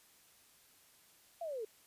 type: linear sweep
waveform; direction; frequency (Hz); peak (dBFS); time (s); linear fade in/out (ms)
sine; down; 698.5 to 414.2; -38; 1.41-1.65; 5
effects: white hiss -65 dBFS RMS until 1.86 s + resampled to 32000 Hz